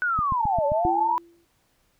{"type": "linear two-way sweep", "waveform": "sine", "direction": "down then up", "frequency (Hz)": [1501, 554.4, 998], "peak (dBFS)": -21, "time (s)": [0.02, 1.18], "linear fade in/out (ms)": 0, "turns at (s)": 0.66}
{"type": "click train", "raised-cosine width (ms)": 5, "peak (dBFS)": -18, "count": 6, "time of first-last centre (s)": [0.19, 0.851], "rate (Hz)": 7.56}
{"type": "tone with tremolo", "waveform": "sine", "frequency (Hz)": 880, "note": "A5", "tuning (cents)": 0, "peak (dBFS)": -24, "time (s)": [0.4, 1.16], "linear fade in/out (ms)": 10, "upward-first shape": "sine", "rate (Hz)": 8.7, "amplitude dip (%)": 55}
{"type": "tone with exponential decay", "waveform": "sine", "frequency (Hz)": 340, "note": "F4", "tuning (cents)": -46, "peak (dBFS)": -22, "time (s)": [0.85, 1.45], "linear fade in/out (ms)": 1, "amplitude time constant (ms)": 130}
{"effects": ["pink hiss -67 dBFS RMS until 1.99 s"]}